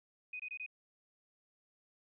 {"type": "tone bursts", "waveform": "sine", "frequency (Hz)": 2496, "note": "D#7", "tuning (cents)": 5, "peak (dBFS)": -40, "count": 4, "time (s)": [0.33, 0.663], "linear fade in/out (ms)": 5, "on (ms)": 66, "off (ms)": 23, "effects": []}